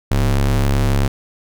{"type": "ring-modulated tone", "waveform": "square", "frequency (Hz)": 69.3, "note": "C#2", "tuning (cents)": 0, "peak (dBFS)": -11, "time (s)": [0.11, 1.08], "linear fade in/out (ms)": 5, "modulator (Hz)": 33.8, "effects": []}